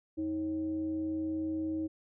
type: tone with frequency modulation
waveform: sine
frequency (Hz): 316.6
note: D#4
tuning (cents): +30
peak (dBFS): -31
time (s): 0.17-1.88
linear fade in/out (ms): 20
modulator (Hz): 230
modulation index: 0.34
effects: none